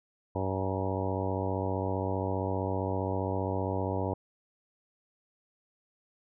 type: harmonic tone with a mistuned harmonic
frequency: 95.2 Hz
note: F#2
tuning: 50 cents sharp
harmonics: 1 / 2 / 3 / 4 / 5 / 6 / 7 / 8 / 9 / 10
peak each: -33 / -39 / -37 / -38 / -37 / -38 / -40 / -43 / -41 / -40 dBFS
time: 0.35-4.14 s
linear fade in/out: 5 ms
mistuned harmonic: 8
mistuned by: +58 cents
effects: none